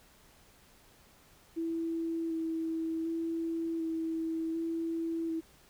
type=tone with vibrato; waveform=sine; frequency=327.3 Hz; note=E4; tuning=12 cents flat; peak=-31 dBFS; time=1.56-5.41 s; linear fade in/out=20 ms; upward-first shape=square; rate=0.67 Hz; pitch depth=13 cents each way; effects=pink hiss -61 dBFS RMS until 5.69 s